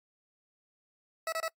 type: tone bursts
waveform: 20% pulse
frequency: 650 Hz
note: E5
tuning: 24 cents flat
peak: -26 dBFS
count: 3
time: 1.27-1.481 s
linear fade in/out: 2 ms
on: 53 ms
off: 26 ms
effects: noise-tail reverb RT60 0.1 s tail -24 dB re dry + AAC 64 kbps